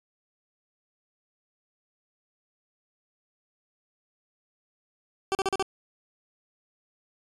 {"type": "tone bursts", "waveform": "20% pulse", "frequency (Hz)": 386.7, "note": "G4", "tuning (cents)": -24, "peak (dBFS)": -19, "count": 5, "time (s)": [5.32, 5.625], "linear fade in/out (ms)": 0, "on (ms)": 29, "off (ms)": 40, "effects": ["resampled to 22050 Hz"]}